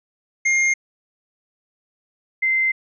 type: tone pair in turn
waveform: square / sine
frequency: 2123 / 2077 Hz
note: C7 / C7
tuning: +25 / -13 cents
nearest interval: unison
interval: 38 cents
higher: first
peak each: -16 dBFS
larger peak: neither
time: 0.45-0.74 / 2.42-2.72 s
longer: second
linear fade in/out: 10 ms
effects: resampled to 16000 Hz